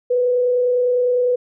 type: tone with frequency modulation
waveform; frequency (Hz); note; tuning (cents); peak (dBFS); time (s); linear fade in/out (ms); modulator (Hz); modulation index
sine; 494.7; B4; +3; -14; 0.1-1.36; 10; 29.9; 0.25
effects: none